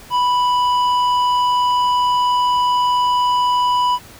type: tone with tanh clipping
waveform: sine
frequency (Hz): 987.8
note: B5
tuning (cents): 0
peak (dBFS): -15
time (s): 0.1-3.99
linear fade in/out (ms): 50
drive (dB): 10
effects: pink hiss -41 dBFS RMS until 4.19 s